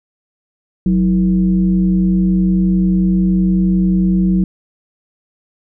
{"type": "tone with frequency modulation", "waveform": "sine", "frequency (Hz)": 184.5, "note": "F#3", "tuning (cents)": -5, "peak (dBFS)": -10, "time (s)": [0.86, 4.44], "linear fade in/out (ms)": 2, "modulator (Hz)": 139, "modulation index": 0.56, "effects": []}